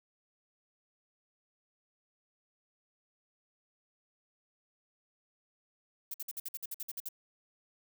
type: noise bursts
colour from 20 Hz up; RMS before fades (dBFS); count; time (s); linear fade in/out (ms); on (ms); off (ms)
violet; -39; 12; 6.11-7.088; 5; 32; 54
effects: none